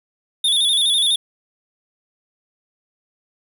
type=tone with vibrato; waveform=square; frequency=3520 Hz; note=A7; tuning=in tune; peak=-15 dBFS; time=0.44-1.16 s; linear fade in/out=5 ms; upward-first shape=square; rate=12 Hz; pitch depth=58 cents each way; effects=8-bit